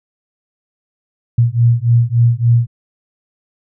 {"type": "beating tone pair", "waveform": "sine", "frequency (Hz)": [116.54, 120.04], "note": ["A#2", "B2"], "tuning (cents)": [0, -49], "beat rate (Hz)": 3.5, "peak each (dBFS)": -12, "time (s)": [1.38, 2.67], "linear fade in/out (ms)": 5, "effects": []}